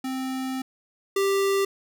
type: tone pair in turn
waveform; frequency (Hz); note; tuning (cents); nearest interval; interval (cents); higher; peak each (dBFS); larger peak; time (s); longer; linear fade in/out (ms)
square; 261.6 / 393.2; C4 / G4; 0 / +5; perfect fifth; 705; second; -28 / -21; second; 0.04-0.62 / 1.16-1.65; first; 5
effects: none